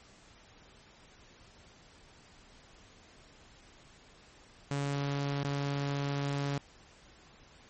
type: tone with dropouts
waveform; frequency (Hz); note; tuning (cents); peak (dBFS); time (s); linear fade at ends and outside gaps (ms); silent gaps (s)
sawtooth; 141.2; C#3; +32; -27; 4.71-6.58; 0; 5.434-5.446
effects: pink hiss -58 dBFS RMS until 7.69 s + MP3 32 kbps